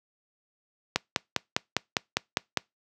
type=click train; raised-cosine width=0.2 ms; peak=-5 dBFS; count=9; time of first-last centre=0.96-2.573 s; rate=4.96 Hz; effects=noise-tail reverb RT60 0.2 s tail -26 dB re dry + high-pass 100 Hz 12 dB/octave